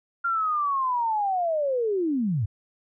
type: linear sweep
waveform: sine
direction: down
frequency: 1396.9 to 91 Hz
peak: -22 dBFS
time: 0.24-2.46 s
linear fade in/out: 10 ms
effects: none